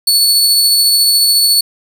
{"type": "tone with tremolo", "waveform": "sawtooth", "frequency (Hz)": 4435, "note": "C#8", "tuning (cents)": 0, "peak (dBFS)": -4, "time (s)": [0.07, 1.61], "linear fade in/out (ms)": 5, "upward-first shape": "triangle", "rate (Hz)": 14, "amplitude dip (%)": 25, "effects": []}